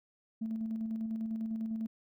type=tone with tremolo; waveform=sine; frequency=222.3 Hz; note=A3; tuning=18 cents sharp; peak=-31 dBFS; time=0.41-1.87 s; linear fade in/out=10 ms; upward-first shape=square; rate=10 Hz; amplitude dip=35%; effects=tanh soft clip ceiling -28 dBFS